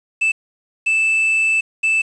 triangle tone bursts at uneven times, 2637 Hz, E7, in tune, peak -12 dBFS, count 3, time 0.21-0.32 / 0.86-1.61 / 1.83-2.02 s, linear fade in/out 10 ms, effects resampled to 22050 Hz + 7-bit

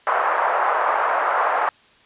white band-pass noise, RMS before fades -20 dBFS, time 0.07-1.69 s, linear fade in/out 0 ms, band 610 to 1300 Hz, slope 24 dB/octave, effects white hiss -53 dBFS RMS until 2.05 s + resampled to 8000 Hz

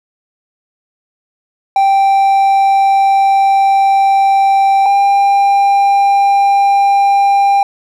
triangle tone pair in turn, 784 / 796.8 Hz, G5 / G5, 0 / +28 cents, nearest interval unison, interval 28 cents, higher second, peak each -5 dBFS, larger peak neither, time 1.76-4.86 / 4.86-7.63 s, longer first, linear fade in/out 2 ms, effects none

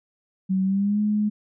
sine tone with pitch glide, 189.4 to 210.2 Hz, F#3 to G#3, +41 to +21 cents, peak -19 dBFS, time 0.49-1.3 s, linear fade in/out 20 ms, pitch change +180 cents, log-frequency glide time 0.63-1 s, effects none

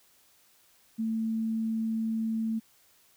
sine tone, 223.2 Hz, A3, 25 cents sharp, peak -27 dBFS, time 0.98-2.6 s, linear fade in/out 20 ms, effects white hiss -63 dBFS RMS until 3.16 s

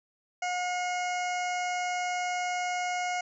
harmonic tone, 720 Hz, F#5, 47 cents flat, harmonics 1 / 2 / 3 / 4 / 6 / 7 / 8 / 9 / 10, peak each -30 / -39 / -35 / -43 / -52 / -48 / -46 / -45 / -49 dBFS, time 0.42-3.21 s, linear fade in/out 5 ms, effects none

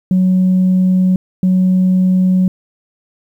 sine tone pair in turn, 185 / 185 Hz, F#3 / F#3, 0 / 0 cents, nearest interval unison, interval 0 cents, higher neither, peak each -7 dBFS, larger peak neither, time 0.11-1.16 / 1.43-2.48 s, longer neither, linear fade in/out 2 ms, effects tanh soft clip ceiling -6 dBFS + 8-bit

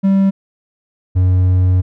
triangle tone pair in turn, 194.5 / 91.79 Hz, G3 / F#2, -13 / -13 cents, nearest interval octave + minor second, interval 1300 cents, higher first, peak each -7 dBFS, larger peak neither, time 0.03-0.31 / 1.15-1.82 s, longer second, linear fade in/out 20 ms, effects none

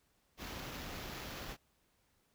pink noise with sample-and-hold, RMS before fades -45 dBFS, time 0.37-1.57 s, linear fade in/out 50 ms, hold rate 8820 Hz, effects pink hiss -75 dBFS RMS until 2.34 s

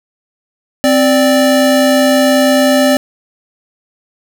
square tone pair together, 261.6 / 587.3 Hz, C4 / D5, 0 / 0 cents, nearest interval octave + major second, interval 1400 cents, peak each -11 dBFS, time 0.84-2.97 s, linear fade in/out 0 ms, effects 7-bit

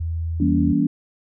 sine tone, 82.41 Hz, E2, in tune, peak -22 dBFS, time 0-0.73 s, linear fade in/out 10 ms
sine chord, E diminished seventh, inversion none, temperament just, 164.81 / 197.78 / 237.3 / 284.8 Hz, E3 / G3 / Bb3 / Db4, 0 / +16 / +31 / +47 cents, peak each -23 / -24 / -22 / -19 dBFS, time 0.4-0.87 s, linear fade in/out 5 ms
effects none

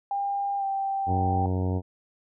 sine tone with pitch glide, 800 to 783.1 Hz, G5 to G5, +35 to -2 cents, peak -25 dBFS, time 0.11-1.46 s, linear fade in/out 2 ms, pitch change -37 cents, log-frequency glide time 0.58-0.64 s
harmonic tone, 92.5 Hz, F#2, in tune, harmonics 1 / 2 / 3 / 4 / 5 / 6 / 7 / 8 / 9 / 10, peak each -25 / -32 / -33 / -37 / -37 / -43 / -42 / -43 / -45 / -45 dBFS, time 1.06-1.82 s, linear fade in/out 50 ms
effects none

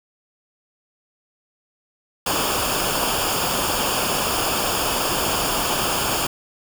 pink noise with comb filter, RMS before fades -22 dBFS, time 2.26-6.27 s, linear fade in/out 5 ms, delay 0.5 ms, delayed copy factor -0.7, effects none

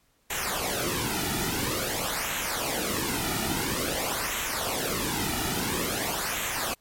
pink noise with flanger, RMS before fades -29 dBFS, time 0.3-6.74 s, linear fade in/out 5 ms, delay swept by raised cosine 0.2 to 1.9 ms, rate 0.49 Hz, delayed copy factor -0.7, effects pink hiss -67 dBFS RMS until 6.8 s + MP3 64 kbps

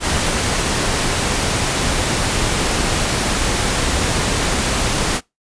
pink noise, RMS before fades -18 dBFS, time 0-5.21 s, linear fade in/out 50 ms, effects noise-tail reverb RT60 0.2 s tail -24 dB re dry + resampled to 22050 Hz

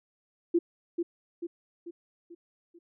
sine tone with echo, 342.1 Hz, F4, 36 cents flat, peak -20 dBFS, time 0.54-0.59 s, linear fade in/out 10 ms, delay 440 ms, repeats 5, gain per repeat -6 dB, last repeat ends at 2.79 s, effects none

